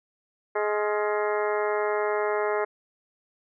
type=harmonic tone with a mistuned harmonic; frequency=210 Hz; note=G#3; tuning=19 cents sharp; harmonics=2 / 3 / 4 / 5 / 6 / 7 / 8 / 9 / 10; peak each=-26 / -30 / -32 / -34 / -36 / -37 / -38 / -39 / -40 dBFS; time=0.55-2.65 s; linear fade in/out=10 ms; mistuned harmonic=7; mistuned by=-85 cents; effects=none